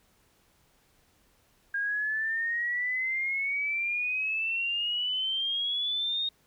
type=exponential sweep; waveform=sine; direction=up; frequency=1614 to 3729 Hz; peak=-27 dBFS; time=1.74-6.29 s; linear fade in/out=5 ms; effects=pink hiss -66 dBFS RMS until 6.46 s

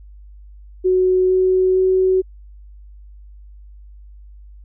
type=tone with pitch steps; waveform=sine; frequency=370 / 372.4 / 374.7 Hz; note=F#4 / F#4 / F#4; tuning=0 / +11 / +22 cents; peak=-12 dBFS; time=0.84-2.22 s; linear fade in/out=20 ms; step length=460 ms; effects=added 50 Hz sine -38 dBFS peak until 4.64 s

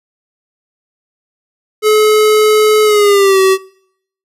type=tone with pitch glide; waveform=square; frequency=428.2 to 381.5 Hz; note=A4 to G4; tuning=-47 to -47 cents; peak=-7 dBFS; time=1.82-3.58 s; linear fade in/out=50 ms; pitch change=-200 cents; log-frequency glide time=2.84-3.4 s; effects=noise-tail reverb RT60 0.7 s tail -23 dB re dry + resampled to 32000 Hz

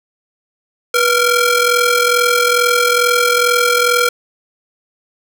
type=ring-modulated tone; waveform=sawtooth; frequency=932.3 Hz; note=A#5; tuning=in tune; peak=-4 dBFS; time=0.94-4.09 s; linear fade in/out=5 ms; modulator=445 Hz; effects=none

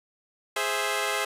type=chord; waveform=10% pulse; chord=Ab augmented; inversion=none; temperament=equal; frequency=415.3 / 523.3 / 659.3 Hz; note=Ab4 / C5 / E5; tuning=0 / 0 / 0 cents; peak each=-21 / -22 / -22 dBFS; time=0.56-1.25 s; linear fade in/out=5 ms; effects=resampled to 32000 Hz + 9-bit

